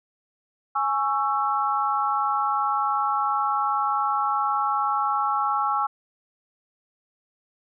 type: chord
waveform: sine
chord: C# minor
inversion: second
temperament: just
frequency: 831.5 / 1108.7 / 1330.5 Hz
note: G#5 / C#6 / E6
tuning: +2 / 0 / +16 cents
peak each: -25 / -26 / -25 dBFS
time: 0.75-5.87 s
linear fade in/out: 10 ms
effects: none